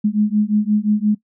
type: beating tone pair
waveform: sine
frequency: 207.7 / 213.4 Hz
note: G#3 / G#3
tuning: 0 / +47 cents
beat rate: 5.7 Hz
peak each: -17 dBFS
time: 0.04-1.15 s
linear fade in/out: 10 ms
effects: noise-tail reverb RT60 0.1 s tail -20 dB re dry